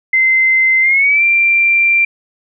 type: tone with pitch glide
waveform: sine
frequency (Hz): 2070 to 2364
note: C7 to D7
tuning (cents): -19 to +11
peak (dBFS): -8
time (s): 0.13-2.05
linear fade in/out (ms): 5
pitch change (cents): +230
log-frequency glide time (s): 0.81-1.23
effects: none